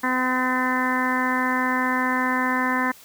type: harmonic tone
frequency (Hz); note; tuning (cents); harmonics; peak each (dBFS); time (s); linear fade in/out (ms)
255; C4; -44; 1 / 2 / 3 / 4 / 5 / 6 / 7 / 8; -25 / -33 / -32 / -25 / -33 / -31 / -26 / -32; 0.03-2.92; 10
effects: white hiss -48 dBFS RMS until 3.04 s